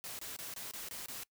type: noise bursts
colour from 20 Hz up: white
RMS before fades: -44 dBFS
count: 7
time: 0.04-1.234 s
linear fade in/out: 0 ms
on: 150 ms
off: 24 ms
effects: noise-tail reverb RT60 0.1 s tail -23 dB re dry